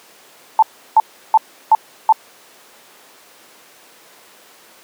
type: tone bursts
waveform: sine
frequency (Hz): 880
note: A5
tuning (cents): 0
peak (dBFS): -5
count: 5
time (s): 0.59-2.125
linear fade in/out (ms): 2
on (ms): 35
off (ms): 340
effects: pink hiss -45 dBFS RMS until 4.83 s + high-pass 400 Hz 12 dB/octave